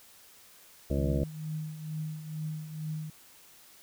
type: harmonic tone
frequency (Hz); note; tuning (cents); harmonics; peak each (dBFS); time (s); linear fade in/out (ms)
69.3; C#2; 0; 1 / 2 / 3 / 4 / 5 / 7 / 8 / 9; -30 / -33 / -35 / -36 / -37 / -38 / -39 / -40; 0.9-1.24; 5
type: tone with tremolo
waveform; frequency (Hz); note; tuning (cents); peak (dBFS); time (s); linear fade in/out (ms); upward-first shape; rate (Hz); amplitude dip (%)
sine; 155.56; D#3; 0; -31; 0.98-3.1; 2; triangle; 2.2; 70
effects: white hiss -56 dBFS RMS until 3.82 s